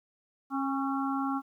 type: harmonic tone with a mistuned harmonic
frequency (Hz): 271.6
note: C#4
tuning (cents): -35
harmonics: 1 / 3 / 4 / 5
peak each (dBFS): -30 / -35 / -36 / -37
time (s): 0.5-1.42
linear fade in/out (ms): 50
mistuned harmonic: 4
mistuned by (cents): +36
effects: 11-bit

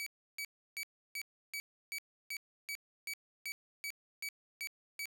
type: tone bursts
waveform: sawtooth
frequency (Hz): 2281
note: C#7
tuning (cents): +49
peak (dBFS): -35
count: 14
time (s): 0-5.056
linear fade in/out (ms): 0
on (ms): 64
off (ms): 320
effects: none

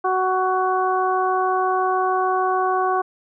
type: harmonic tone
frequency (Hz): 372.8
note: F#4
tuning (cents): +13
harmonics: 1 / 2 / 3 / 4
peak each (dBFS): -23 / -21 / -22 / -30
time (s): 0.04-3.02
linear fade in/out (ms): 10
effects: none

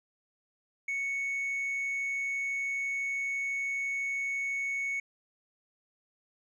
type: tone with hard clipping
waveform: triangle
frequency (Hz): 2217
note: C#7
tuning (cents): 0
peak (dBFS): -29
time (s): 0.88-5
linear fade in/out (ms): 5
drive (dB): 1
effects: none

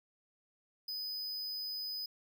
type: tone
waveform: square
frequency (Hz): 5000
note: D#8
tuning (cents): +8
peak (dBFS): -38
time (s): 0.88-2.06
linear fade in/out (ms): 5
effects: none

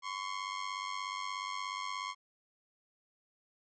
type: ring-modulated tone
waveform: sawtooth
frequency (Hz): 1072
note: C6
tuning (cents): +42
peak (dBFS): -30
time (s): 0.02-2.15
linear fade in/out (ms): 50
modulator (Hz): 48.4
effects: resampled to 16000 Hz

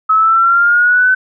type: exponential sweep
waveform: sine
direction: up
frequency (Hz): 1283 to 1522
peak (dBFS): -7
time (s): 0.09-1.15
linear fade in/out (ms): 10
effects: none

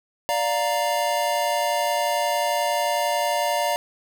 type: chord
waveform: square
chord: Bb major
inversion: first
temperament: equal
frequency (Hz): 587.3 / 698.5 / 932.3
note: D5 / F5 / Bb5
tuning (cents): 0 / 0 / 0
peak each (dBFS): -26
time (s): 0.29-3.76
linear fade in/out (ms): 0
effects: none

